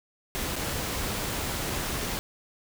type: noise with dropouts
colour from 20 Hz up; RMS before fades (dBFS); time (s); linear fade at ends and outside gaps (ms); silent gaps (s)
pink; -31; 0.35-2.19; 0; 0.558-0.563 / 1.698-1.701
effects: none